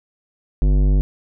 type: tone with tanh clipping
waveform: sine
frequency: 49.03 Hz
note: G1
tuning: 1 cent sharp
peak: -14 dBFS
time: 0.62-1.01 s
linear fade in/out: 0 ms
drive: 15 dB
effects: none